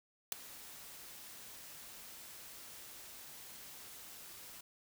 white noise with ADSR envelope, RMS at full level -31 dBFS, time 0.32-4.61 s, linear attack 3 ms, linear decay 6 ms, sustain -21 dB, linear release 6 ms, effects none

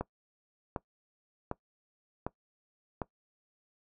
click train, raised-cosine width 1 ms, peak -19 dBFS, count 5, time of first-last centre 0.01-3.018 s, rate 1.33 Hz, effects noise-tail reverb RT60 0.1 s tail -20 dB re dry

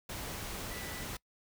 sine tone in noise, 1974 Hz, B6, 1 cent flat, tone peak -48 dBFS, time 0.71-1.04 s, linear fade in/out 5 ms, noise pink, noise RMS -41 dBFS, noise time 0.09-1.17 s, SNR -10 dB, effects noise-tail reverb RT60 0.1 s tail -23 dB re dry

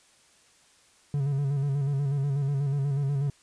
triangle tone with vibrato, 140 Hz, C#3, 18 cents sharp, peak -22 dBFS, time 1.14-3.3 s, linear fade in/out 2 ms, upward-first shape square, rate 8.2 Hz, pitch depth 49 cents each way, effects white hiss -60 dBFS RMS until 3.42 s + resampled to 22050 Hz

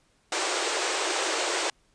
pink band-pass noise, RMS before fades -28 dBFS, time 0.32-1.7 s, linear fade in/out 2 ms, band 320 to 8900 Hz, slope 96 dB/octave, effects pink hiss -66 dBFS RMS until 1.94 s + resampled to 22050 Hz

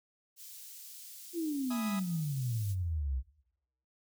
white high-pass noise, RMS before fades -49 dBFS, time 0.36-2.76 s, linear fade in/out 50 ms, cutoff 4300 Hz, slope 12 dB/octave
sine exponential sweep, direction down, 351 to 61.1 Hz, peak -31 dBFS, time 1.33-3.23 s, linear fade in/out 50 ms
sawtooth chord, E major seventh, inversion none, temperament equal, 659.3 / 830.6 / 987.8 / 1244.5 Hz, E5 / G#5 / B5 / D#6, 0 / 0 / 0 / 0 cents, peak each -41 / -43 / -45 / -39 dBFS, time 1.7-2 s, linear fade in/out 10 ms
effects noise-tail reverb RT60 0.8 s tail -17 dB re dry

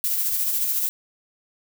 violet noise with tremolo, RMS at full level -22 dBFS, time 0.04-0.89 s, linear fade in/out 0 ms, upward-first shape sine, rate 14 Hz, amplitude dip 35%, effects none

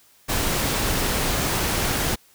pink noise, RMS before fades -23 dBFS, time 0.28-2.16 s, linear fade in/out 20 ms, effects white hiss -56 dBFS RMS until 2.34 s

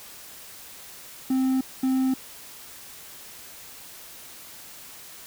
triangle tone pair in turn, 261.7 / 261.7 Hz, C4 / C4, 0 / 0 cents, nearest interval unison, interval 0 cents, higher neither, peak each -18 dBFS, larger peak neither, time 1.3-1.61 / 1.83-2.14 s, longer neither, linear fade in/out 5 ms, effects white hiss -44 dBFS RMS until 5.26 s

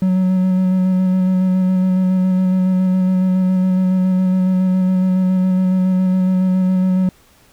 triangle tone with vibrato, 185.5 Hz, F#3, 5 cents sharp, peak -10 dBFS, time 0.02-7.09 s, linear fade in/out 2 ms, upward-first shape square, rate 7.2 Hz, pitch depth 13 cents each way, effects pink hiss -51 dBFS RMS until 7.52 s

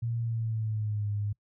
sine tone with pitch glide, 116.54 to 103.23 Hz, A#2 to G#2, 0 to -10 cents, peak -28 dBFS, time 0.02-1.33 s, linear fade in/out 10 ms, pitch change -210 cents, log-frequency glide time 0.2-1.08 s, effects noise-tail reverb RT60 0.1 s tail -25 dB re dry

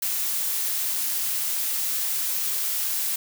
blue noise, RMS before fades -26 dBFS, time 0.02-3.16 s, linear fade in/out 5 ms, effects none

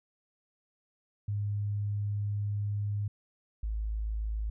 sine tone pair in turn, 102.8 / 53.69 Hz, G#2 / A1, -17 / -42 cents, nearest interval major seventh, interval 1125 cents, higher first, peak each -29 / -30 dBFS, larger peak first, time 1.28-3.08 / 3.63-4.5 s, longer first, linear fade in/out 5 ms, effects none

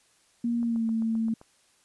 sine tone with pitch glide, 235.7 to 224.7 Hz, A#3 to A3, +19 to +37 cents, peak -24 dBFS, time 0.44-1.34 s, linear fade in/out 5 ms, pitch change -82 cents, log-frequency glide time 0.62-0.86 s
click train, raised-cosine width 1 ms, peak -34 dBFS, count 7, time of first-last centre 0.63-1.414 s, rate 7.65 Hz
effects white hiss -64 dBFS RMS until 1.84 s + resampled to 24000 Hz

